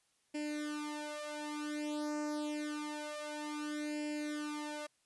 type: tone with flanger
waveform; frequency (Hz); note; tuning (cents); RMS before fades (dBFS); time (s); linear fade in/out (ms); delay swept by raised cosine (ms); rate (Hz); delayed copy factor
sawtooth; 299.1; D4; +32; -40; 0.34-4.87; 10; 0.4 to 3.2; 0.27; +0.95
effects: white hiss -75 dBFS RMS until 5.05 s + resampled to 24000 Hz